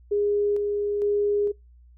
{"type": "tone with tremolo", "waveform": "sine", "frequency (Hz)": 410.7, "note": "G#4", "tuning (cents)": -19, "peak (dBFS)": -20, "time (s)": [0.11, 1.52], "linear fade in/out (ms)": 10, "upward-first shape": "square", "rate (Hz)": 1.1, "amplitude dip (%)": 30, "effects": ["noise-tail reverb RT60 0.2 s tail -26 dB re dry", "added 60 Hz sine -49 dBFS peak until 1.97 s"]}